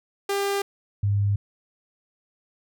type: tone pair in turn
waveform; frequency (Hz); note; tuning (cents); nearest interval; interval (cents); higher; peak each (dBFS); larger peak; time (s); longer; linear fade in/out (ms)
sawtooth / sine; 398.9 / 101.23; G4 / G#2; +30 / -44; 2 octaves; 2374; first; -19; neither; 0.29-0.62 / 1.03-1.36; neither; 5
effects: none

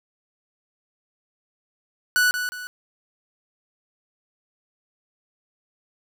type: tone with echo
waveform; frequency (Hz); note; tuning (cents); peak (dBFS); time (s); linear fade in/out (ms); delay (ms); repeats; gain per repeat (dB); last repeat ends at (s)
45% pulse; 1480; F#6; 0; -16; 2.16-2.31; 0; 180; 2; -8; 2.67
effects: 9-bit

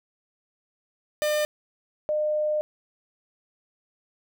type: tone pair in turn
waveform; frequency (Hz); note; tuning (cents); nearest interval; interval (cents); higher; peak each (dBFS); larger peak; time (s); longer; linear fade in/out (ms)
45% pulse / sine; 602 / 606.5; D5 / D#5; +43 / -44; unison; 13; second; -22; neither; 1.22-1.45 / 2.09-2.61; second; 0
effects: none

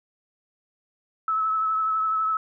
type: tone with vibrato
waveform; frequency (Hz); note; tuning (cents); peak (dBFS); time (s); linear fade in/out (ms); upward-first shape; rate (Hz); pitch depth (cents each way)
sine; 1299; E6; -26; -21; 1.28-2.37; 2; triangle; 12; 26
effects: none

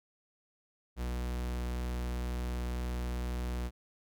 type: tone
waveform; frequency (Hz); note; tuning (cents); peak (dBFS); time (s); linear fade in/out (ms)
45% pulse; 61; B1; -21; -33; 0.96-3.71; 50
effects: none

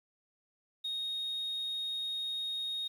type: tone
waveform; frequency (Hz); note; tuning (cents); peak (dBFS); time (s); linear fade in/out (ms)
sine; 3729; A#7; 0; -32; 0.84-2.88; 10
effects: tanh soft clip ceiling -31 dBFS + 10-bit

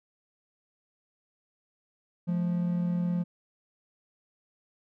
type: tone pair together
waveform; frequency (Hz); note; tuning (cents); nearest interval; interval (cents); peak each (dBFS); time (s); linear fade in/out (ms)
triangle; 174.61 / 214; F3 / A3; 0 / -48; major third; 352; -24 / -34; 2.27-3.24; 20
effects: none

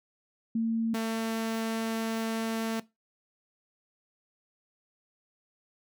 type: tone pair in turn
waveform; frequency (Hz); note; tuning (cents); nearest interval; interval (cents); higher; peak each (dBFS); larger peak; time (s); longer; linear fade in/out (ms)
sine / sawtooth; 226.7 / 224.6; A#3 / A3; -48 / +36; unison; 16; first; -25; neither; 0.55-0.94 / 0.94-2.8; second; 5
effects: noise-tail reverb RT60 0.2 s tail -18 dB re dry

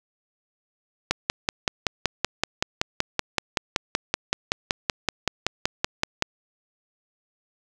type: click train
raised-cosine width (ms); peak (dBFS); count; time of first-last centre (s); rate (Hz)
0.2; -3; 28; 1.11-6.224; 5.28
effects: 7-bit

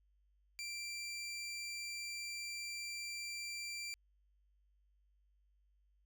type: tone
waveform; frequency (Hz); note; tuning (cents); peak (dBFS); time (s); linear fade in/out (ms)
20% pulse; 2355; D7; +4; -37; 0.59-3.94; 0
effects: added 50 Hz sine -70 dBFS peak until 6.05 s

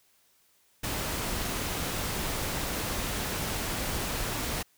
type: noise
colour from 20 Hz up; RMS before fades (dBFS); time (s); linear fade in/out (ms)
pink; -32; 0.83-4.63; 10
effects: white hiss -66 dBFS RMS until 4.77 s

